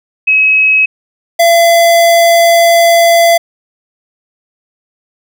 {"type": "tone pair in turn", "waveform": ["sine", "square"], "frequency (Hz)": [2559, 677.8], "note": ["D#7", "E5"], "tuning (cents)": [48, 48], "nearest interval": "octave + major seventh", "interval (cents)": 2300, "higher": "first", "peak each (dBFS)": -5, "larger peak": "neither", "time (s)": [[0.27, 0.86], [1.39, 3.38]], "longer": "second", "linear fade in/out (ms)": 10, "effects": []}